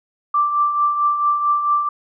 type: tone with tremolo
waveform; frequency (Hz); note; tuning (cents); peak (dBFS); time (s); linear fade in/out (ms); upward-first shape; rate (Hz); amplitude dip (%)
sine; 1174.7; D6; 0; -12; 0.34-1.89; 5; triangle; 4.5; 60
effects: none